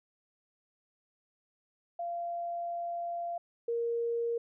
sine tone pair in turn, 689 / 467.5 Hz, F5 / A#4, -24 / +5 cents, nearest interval perfect fifth, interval 671 cents, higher first, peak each -33 / -29 dBFS, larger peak second, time 1.99-3.38 / 3.68-4.38 s, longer first, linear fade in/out 5 ms, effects none

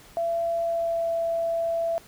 sine tone with pitch glide, 674 to 667.8 Hz, E5 to E5, +38 to +22 cents, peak -23 dBFS, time 0.17-1.98 s, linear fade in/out 0 ms, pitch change -16 cents, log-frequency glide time 0.58-1.09 s, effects pink hiss -51 dBFS RMS until 2.07 s

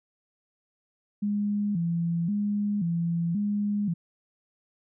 sine tone with vibrato, 186.5 Hz, F#3, 14 cents sharp, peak -24 dBFS, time 1.22-3.94 s, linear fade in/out 10 ms, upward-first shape square, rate 0.94 Hz, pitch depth 170 cents each way, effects none

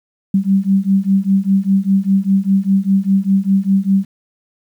sine beating tone pair, 192 / 197 Hz, G3 / G3, -36 / +9 cents, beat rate 5 Hz, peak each -14 dBFS, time 0.34-4.05 s, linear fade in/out 5 ms, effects 8-bit

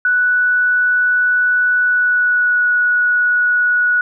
sine tone with pitch glide, 1480 to 1464.7 Hz, F#6 to F#6, 0 to -18 cents, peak -11 dBFS, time 0.05-4.01 s, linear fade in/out 2 ms, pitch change -18 cents, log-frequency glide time 1.78-2.69 s, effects none

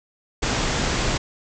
pink low-pass noise, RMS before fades -23 dBFS, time 0.42-1.18 s, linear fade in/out 10 ms, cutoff 7700 Hz, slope 96 dB/octave, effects none

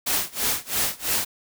white noise with tremolo, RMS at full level -22 dBFS, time 0.06-1.25 s, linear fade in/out 10 ms, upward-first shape sine, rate 3 Hz, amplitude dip 95%, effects none

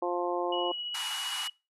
harmonic tone, 176 Hz, F3, 14 cents sharp, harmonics 2 / 3 / 4 / 5 / 6, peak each -32 / -34 / -35 / -36 / -37 dBFS, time 0.02-0.72 s, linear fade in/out 5 ms
sine tone with tremolo, 2921 Hz, F#7, 23 cents flat, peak -32 dBFS, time 0.52-1.5 s, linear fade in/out 5 ms, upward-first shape triangle, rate 15 Hz, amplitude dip 30%
pink band-pass noise, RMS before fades -38 dBFS, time 0.94-1.48 s, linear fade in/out 10 ms, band 780 to 12000 Hz, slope 96 dB/octave
effects noise-tail reverb RT60 0.3 s tail -26 dB re dry

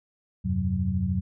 sine tone cluster, 82.8 / 96.2 / 129.9 / 185.9 Hz, E2 / G2 / C3 / F#3, +8 / -32 / -12 / +8 cents, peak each -29 / -28 / -34 / -27 dBFS, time 0.44-1.21 s, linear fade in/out 20 ms, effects none

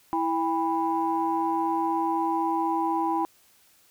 sine tone cluster, 329.2 / 804 / 988 Hz, E4 / G5 / B5, -2 / +44 / 0 cents, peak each -27 dBFS, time 0.13-3.25 s, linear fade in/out 0 ms, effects tanh soft clip ceiling -13 dBFS + white hiss -60 dBFS RMS until 3.9 s

